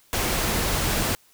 pink noise, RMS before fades -24 dBFS, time 0.13-1.15 s, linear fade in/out 0 ms, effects white hiss -58 dBFS RMS until 1.33 s

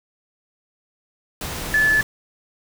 sine tone in noise, 1731 Hz, A6, 29 cents flat, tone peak -14 dBFS, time 1.74-2.01 s, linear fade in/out 2 ms, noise pink, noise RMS -29 dBFS, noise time 1.41-2.03 s, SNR +12 dB, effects none

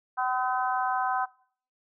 harmonic tone, 254.1 Hz, B3, 49 cents sharp, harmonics 3 / 4 / 5 / 6, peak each -28 / -30 / -32 / -34 dBFS, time 0.17-1.26 s, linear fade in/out 20 ms, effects noise-tail reverb RT60 0.5 s tail -20 dB re dry

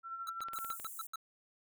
sine tone with tremolo, 1351 Hz, E6, 42 cents sharp, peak -38 dBFS, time 0.03-0.78 s, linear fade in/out 50 ms, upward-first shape sine, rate 12 Hz, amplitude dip 50%
square tone bursts, 1318.5 Hz, E6, in tune, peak -39 dBFS, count 7, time 0.27-1.158 s, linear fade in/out 2 ms, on 24 ms, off 120 ms
clicks, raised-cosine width 0.3 ms, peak -32 dBFS, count 8, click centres 0.406 / 0.485 / 0.534 / 0.588 / 0.647 / 0.702 / 0.799 / 0.846 s
white high-pass noise, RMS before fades -47 dBFS, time 0.53-1.07 s, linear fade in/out 5 ms, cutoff 7200 Hz, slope 48 dB/octave
effects none

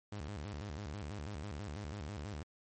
sawtooth tone with vibrato, 87.31 Hz, F2, in tune, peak -37 dBFS, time 0.12-2.43 s, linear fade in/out 5 ms, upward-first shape square, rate 6.1 Hz, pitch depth 290 cents each way, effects MP3 32 kbps

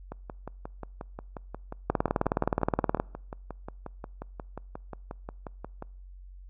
two click trains, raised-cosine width 1 ms, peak -23 / -10 dBFS, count 33 / 22, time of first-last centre 0.12-5.824 / 1.9-2.999 s, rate 5.61 / 19.1 Hz, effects noise-tail reverb RT60 0.7 s tail -26 dB re dry + added 46 Hz sine -44 dBFS peak until 6.49 s

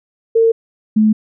sine tone pair in turn, 454.2 / 215.7 Hz, A#4 / A3, -45 / -34 cents, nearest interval octave + minor second, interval 1289 cents, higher first, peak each -8 dBFS, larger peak neither, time 0.35-0.52 / 0.96-1.13 s, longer neither, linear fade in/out 10 ms, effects none

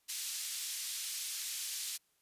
white band-pass noise, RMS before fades -40 dBFS, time 0.08-1.98 s, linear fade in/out 20 ms, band 3200 to 9700 Hz, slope 12 dB/octave, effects white hiss -75 dBFS RMS until 2.21 s + resampled to 32000 Hz

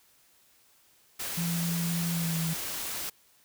white noise, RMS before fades -35 dBFS, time 1.19-3.1 s, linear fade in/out 10 ms
sine tone with pitch glide, 169.7 to 163.92 Hz, F3 to E3, -49 to -9 cents, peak -28 dBFS, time 1.37-2.54 s, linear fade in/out 10 ms, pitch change -60 cents, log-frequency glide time 2.13-2.37 s
effects white hiss -63 dBFS RMS until 3.44 s

